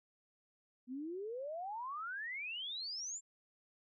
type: exponential sweep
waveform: sine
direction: up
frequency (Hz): 241.3 to 7459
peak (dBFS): -40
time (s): 0.87-3.21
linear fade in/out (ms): 50
effects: none

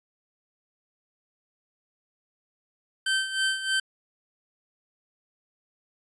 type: tone with tremolo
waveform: 25% pulse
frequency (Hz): 1550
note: G6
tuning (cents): -20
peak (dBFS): -18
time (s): 3.06-3.8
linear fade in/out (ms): 5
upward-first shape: sine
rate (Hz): 3.2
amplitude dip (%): 70
effects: resampled to 22050 Hz

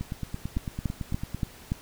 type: two click trains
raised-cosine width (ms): 5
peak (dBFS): -14 / -19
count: 5 / 13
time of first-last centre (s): 0.57-1.719 / 0.01-1.346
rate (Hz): 3.48 / 8.98
effects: pink hiss -49 dBFS RMS until 1.81 s

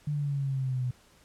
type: exponential sweep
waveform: sine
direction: down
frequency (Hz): 149.5 to 124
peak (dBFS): -27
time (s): 0.07-0.91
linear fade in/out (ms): 5
effects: pink hiss -60 dBFS RMS until 1.24 s + low-pass 11000 Hz 12 dB/octave

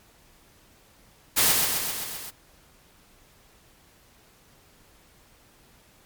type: noise with echo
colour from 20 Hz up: white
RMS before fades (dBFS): -20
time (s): 1.36-1.53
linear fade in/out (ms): 20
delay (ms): 130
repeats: 6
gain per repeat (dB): -3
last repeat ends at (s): 2.31
effects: pink hiss -57 dBFS RMS until 6.05 s + MP3 96 kbps

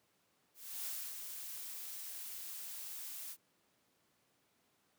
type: noise with ADSR envelope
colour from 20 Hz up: blue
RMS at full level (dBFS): -41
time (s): 0.54-3.37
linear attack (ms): 310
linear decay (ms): 280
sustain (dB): -5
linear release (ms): 61
effects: pink hiss -75 dBFS RMS until 4.98 s + high-pass 150 Hz 12 dB/octave

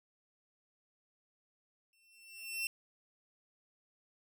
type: tone with exponential growth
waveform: sawtooth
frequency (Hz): 2699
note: E7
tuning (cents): +40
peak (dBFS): -29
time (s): 1.93-2.67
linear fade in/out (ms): 1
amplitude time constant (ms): 160
effects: none

